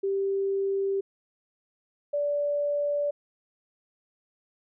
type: tone pair in turn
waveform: sine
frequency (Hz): 392 / 580.4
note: G4 / D5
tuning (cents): 0 / -21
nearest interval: perfect fifth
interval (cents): 679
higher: second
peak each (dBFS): -24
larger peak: neither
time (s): 0.03-1.01 / 2.13-3.11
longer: neither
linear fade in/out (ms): 10
effects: none